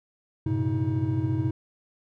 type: tone cluster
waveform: triangle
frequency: 99.6 / 118.7 / 132.6 / 317.3 Hz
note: G2 / A#2 / C3 / D#4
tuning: +28 / +32 / +23 / +34 cents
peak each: -27 dBFS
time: 0.46-1.51 s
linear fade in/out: 5 ms
effects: none